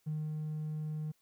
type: tone with ADSR envelope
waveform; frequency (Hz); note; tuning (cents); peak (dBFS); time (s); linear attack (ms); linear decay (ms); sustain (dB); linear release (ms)
triangle; 153.8; D#3; -20; -29; 0.06-1.12; 20; 220; -3; 13
effects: tanh soft clip ceiling -30 dBFS + white hiss -74 dBFS RMS until 1.21 s